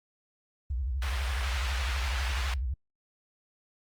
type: tone with vibrato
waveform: sine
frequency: 64.1 Hz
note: C2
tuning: 35 cents flat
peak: -28 dBFS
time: 0.7-2.74 s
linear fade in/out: 5 ms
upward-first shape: sine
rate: 12 Hz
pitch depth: 220 cents each way
type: band-pass noise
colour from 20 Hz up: white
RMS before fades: -37 dBFS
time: 1.02-2.54 s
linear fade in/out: 2 ms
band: 780 to 2900 Hz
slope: 12 dB/octave
effects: Opus 32 kbps